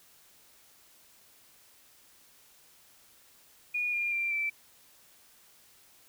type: tone with pitch steps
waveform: sine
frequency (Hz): 2446 / 2407 / 2368 / 2330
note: D#7 / D7 / D7 / D7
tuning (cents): -30 / +42 / +14 / -14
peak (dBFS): -28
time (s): 3.74-4.5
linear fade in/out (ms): 10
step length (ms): 190
effects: white hiss -60 dBFS RMS until 6.08 s